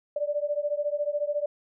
sine beating tone pair, 581 / 595 Hz, D5 / D5, -19 / +22 cents, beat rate 14 Hz, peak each -28 / -29 dBFS, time 0.16-1.46 s, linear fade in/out 5 ms, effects none

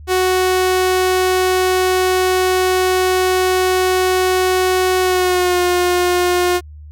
sawtooth tone with pitch glide, 370 to 357.2 Hz, F#4 to F4, 0 to +39 cents, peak -9 dBFS, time 0.07-6.61 s, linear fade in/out 50 ms, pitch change -61 cents, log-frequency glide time 5.01-5.61 s, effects added 75 Hz sine -33 dBFS peak until 6.91 s

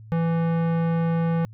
sine tone with tanh clipping, 166.1 Hz, E3, 13 cents sharp, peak -22 dBFS, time 0.12-1.45 s, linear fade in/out 0 ms, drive 18 dB, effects added 109 Hz sine -41 dBFS peak until 1.53 s

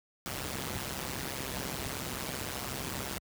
pink noise with amplitude modulation, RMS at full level -33 dBFS, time 0.26-3.18 s, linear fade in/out 0 ms, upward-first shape sine, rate 133 Hz, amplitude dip 90%, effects high-pass 60 Hz 12 dB/octave

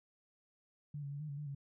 sine tone with pitch steps, 146.7 / 140.8 / 143 / 152.3 / 141.5 / 148.4 / 139.7 Hz, D3 / C#3 / D3 / D#3 / C#3 / D3 / C#3, -2 / +27 / -46 / -37 / +36 / +18 / +14 cents, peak -40 dBFS, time 0.94-1.549 s, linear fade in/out 5 ms, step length 87 ms, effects none

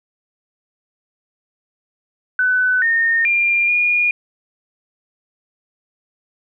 sine tone with pitch steps, 1503 / 1834 / 2395 / 2433 Hz, F#6 / A#6 / D7 / D#7, +27 / -29 / +33 / -39 cents, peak -13 dBFS, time 2.39-4.11 s, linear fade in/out 2 ms, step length 430 ms, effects none

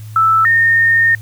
sine tone pair in turn, 1318.5 / 1832.5 Hz, E6 / A#6, 0 / -30 cents, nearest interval tritone, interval 570 cents, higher second, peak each -8 dBFS, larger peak neither, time 0.16-0.45 / 0.45-1.15 s, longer second, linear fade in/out 2 ms, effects added 108 Hz sine -28 dBFS peak until 1.21 s + white hiss -45 dBFS RMS until 1.21 s

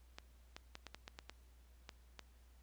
clicks, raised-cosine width 0.2 ms, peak -30 dBFS, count 10, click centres 0.185 / 0.565 / 0.754 / 0.867 / 0.946 / 1.079 / 1.189 / 1.296 / 1.892 / 2.193 s, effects added 60 Hz sine -61 dBFS peak until 2.62 s + pink hiss -73 dBFS RMS until 2.62 s

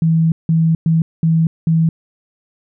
sine tone bursts at uneven times, 162.7 Hz, E3, 22 cents flat, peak -10 dBFS, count 5, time 0.02-0.32 / 0.49-0.75 / 0.86-1.02 / 1.23-1.47 / 1.67-1.89 s, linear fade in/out 2 ms, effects none

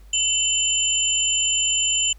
sine tone cluster, 2720 / 3004 / 7180 Hz, F7 / F#7 / A8, -46 / +26 / +34 cents, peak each -28 / -22 / -21 dBFS, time 0.13-2.13 s, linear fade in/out 5 ms, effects added 50 Hz sine -43 dBFS peak until 2.18 s + pink hiss -59 dBFS RMS until 2.18 s

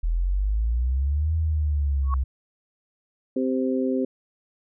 sine exponential two-way sweep, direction up then down, 39.92 to 81.3 to 64.4 Hz, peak -20 dBFS, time 0.03-2.24 s, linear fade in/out 10 ms, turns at 1.35 s
sine tone with exponential growth, 1108.7 Hz, C#6, in tune, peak -23 dBFS, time 2.03-2.14 s, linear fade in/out 1 ms, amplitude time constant 23 ms
harmonic tone, 130 Hz, C3, 11 cents flat, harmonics 2 / 3 / 4, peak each -23 / -27 / -29 dBFS, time 3.36-4.05 s, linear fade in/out 5 ms
effects none

